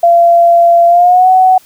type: tone with pitch glide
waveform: sine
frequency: 685 to 747 Hz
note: F5 to F#5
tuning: -34 to +16 cents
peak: -3 dBFS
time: 0.03-1.58 s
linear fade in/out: 5 ms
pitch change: +150 cents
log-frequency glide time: 0.87-1.29 s
effects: white hiss -44 dBFS RMS until 1.65 s